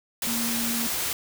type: tone in noise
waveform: sine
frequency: 233.2 Hz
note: A#3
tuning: 1 cent sharp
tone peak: -29 dBFS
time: 0.27-0.87 s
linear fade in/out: 2 ms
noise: white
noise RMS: -28 dBFS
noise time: 0.22-1.13 s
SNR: -4 dB
effects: none